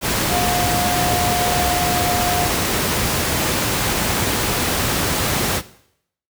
sine tone in noise, 713 Hz, F5, 36 cents sharp, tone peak -21 dBFS, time 0.27-2.49 s, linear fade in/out 50 ms, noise pink, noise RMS -19 dBFS, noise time 0.01-5.62 s, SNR -5 dB, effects noise-tail reverb RT60 0.7 s tail -17 dB re dry + high-pass 60 Hz 12 dB/octave

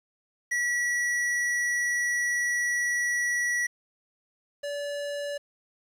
square tone pair in turn, 1937 / 575.9 Hz, B6 / D5, -34 / -34 cents, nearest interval octave + major sixth, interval 2100 cents, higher first, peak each -25 / -31 dBFS, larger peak first, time 0.51-3.67 / 4.63-5.38 s, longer first, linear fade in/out 10 ms, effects low-pass 9000 Hz 12 dB/octave + 9-bit

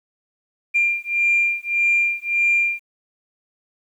sine beating tone pair, 2388 / 2389.7 Hz, D7 / D7, +28 / +30 cents, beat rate 1.7 Hz, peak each -19 dBFS, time 0.74-2.8 s, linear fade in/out 20 ms, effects tanh soft clip ceiling -9 dBFS + 9-bit

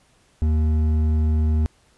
triangle tone with hard clipping, 77.78 Hz, D#2, in tune, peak -18 dBFS, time 0.42-1.66 s, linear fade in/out 0 ms, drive 11 dB, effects pink hiss -59 dBFS RMS until 1.97 s + resampled to 24000 Hz

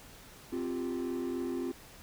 triangle chord, C suspended fourth, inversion none, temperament just, 261.6 / 348.8 / 392.4 Hz, C4 / F4 / G4, 0 / -2 / +2 cents, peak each -33 / -33 / -38 dBFS, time 0.52-1.72 s, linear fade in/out 10 ms, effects tanh soft clip ceiling -25 dBFS + pink hiss -53 dBFS RMS until 2.02 s

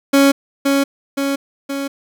30% pulse tone with echo, 277.2 Hz, C#4, in tune, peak -6 dBFS, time 0.13-0.32 s, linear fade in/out 10 ms, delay 520 ms, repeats 3, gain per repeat -4 dB, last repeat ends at 1.88 s, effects none

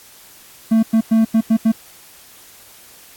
triangle tone bursts at uneven times, 223.3 Hz, A3, 26 cents sharp, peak -8 dBFS, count 6, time 0.71-0.83 / 0.93-1.01 / 1.11-1.25 / 1.34-1.41 / 1.5-1.57 / 1.65-1.72 s, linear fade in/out 10 ms, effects white hiss -44 dBFS RMS until 3.16 s + AAC 64 kbps

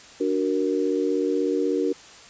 sine chord, D augmented, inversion none, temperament equal, 293.7 / 370 / 466.2 Hz, D4 / F#4 / A#4, 0 / 0 / 0 cents, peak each -25 dBFS, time 0.2-1.93 s, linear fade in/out 10 ms, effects white hiss -46 dBFS RMS until 2.29 s + resampled to 16000 Hz

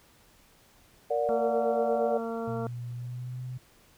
sine chord, Bb augmented, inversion none, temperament just, 466.2 / 582.7 / 728.4 Hz, Bb4 / D5 / F#5, 0 / -14 / -27 cents, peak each -29 / -28 / -31 dBFS, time 1.1-2.18 s, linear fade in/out 10 ms
harmonic tone, 228.8 Hz, A#3, 32 cents flat, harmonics 1 / 2 / 3 / 4 / 5 / 6, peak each -35 / -34 / -38 / -45 / -45 / -44 dBFS, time 1.29-2.67 s, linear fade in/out 0 ms
sine tone with pitch glide, 120.7 to 126.7 Hz, B2 to B2, -39 to +45 cents, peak -34 dBFS, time 2.47-3.58 s, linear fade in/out 10 ms, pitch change +84 cents, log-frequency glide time 2.89-3.42 s
effects pink hiss -60 dBFS RMS until 3.97 s

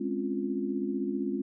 sine chord, Db major seventh, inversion second, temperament equal, 207.7 / 261.6 / 277.2 / 349.2 Hz, Ab3 / C4 / Db4 / F4, 0 / 0 / 0 / 0 cents, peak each -34 dBFS, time 0-1.42 s, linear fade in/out 10 ms, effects none

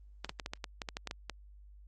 clicks, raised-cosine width 0.2 ms, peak -20 dBFS, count 12, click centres 0.246 / 0.294 / 0.398 / 0.461 / 0.535 / 0.642 / 0.818 / 0.888 / 0.969 / 1.073 / 1.111 / 1.297 s, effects added 50 Hz sine -52 dBFS peak until 1.87 s + Opus 32 kbps

